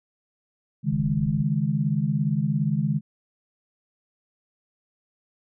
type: chord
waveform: sine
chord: C# suspended second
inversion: none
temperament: just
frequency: 138.59 / 155.92 / 207.9 Hz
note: C#3 / D#3 / G#3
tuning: 0 / +4 / +2 cents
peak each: -26 / -24 / -26 dBFS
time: 0.83-3.01 s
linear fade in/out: 50 ms
type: low-pass noise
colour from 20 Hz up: pink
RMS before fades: -37 dBFS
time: 0.91-1.43 s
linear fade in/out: 20 ms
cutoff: 150 Hz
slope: 48 dB/octave
effects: none